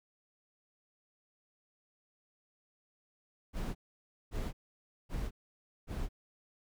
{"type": "noise bursts", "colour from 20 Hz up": "brown", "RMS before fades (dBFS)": -36, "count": 4, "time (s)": [3.53, 6.09], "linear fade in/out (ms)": 50, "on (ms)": 220, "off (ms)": 560, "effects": []}